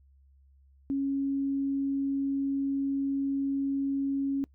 sine tone, 275.4 Hz, C#4, 11 cents flat, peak -26 dBFS, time 0.9-4.44 s, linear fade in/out 0 ms, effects noise-tail reverb RT60 0.1 s tail -24 dB re dry + added 68 Hz sine -57 dBFS peak until 4.54 s

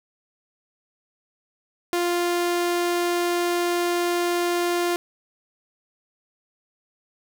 sawtooth tone, 349.2 Hz, F4, in tune, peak -17 dBFS, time 1.93-4.96 s, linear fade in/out 0 ms, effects none

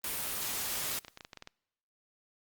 white noise, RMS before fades -35 dBFS, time 0.04-0.99 s, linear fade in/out 2 ms
clicks, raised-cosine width 0.2 ms, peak -28 dBFS, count 11, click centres 0.856 / 0.912 / 1.048 / 1.082 / 1.174 / 1.208 / 1.249 / 1.332 / 1.373 / 1.424 / 1.474 s
effects noise-tail reverb RT60 1.0 s tail -26 dB re dry + Opus 32 kbps

